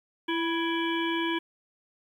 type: harmonic tone with a mistuned harmonic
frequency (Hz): 333.1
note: E4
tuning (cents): +18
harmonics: 1 / 3 / 5 / 7 / 9 / 10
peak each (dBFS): -28 / -33 / -35 / -36 / -38 / -38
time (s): 0.28-1.39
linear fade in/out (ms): 10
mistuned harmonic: 3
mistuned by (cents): -32
effects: 10-bit